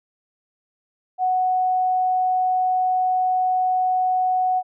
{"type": "tone", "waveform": "sine", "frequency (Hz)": 740, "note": "F#5", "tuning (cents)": 0, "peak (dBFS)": -17, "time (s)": [1.18, 4.63], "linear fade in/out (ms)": 50, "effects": []}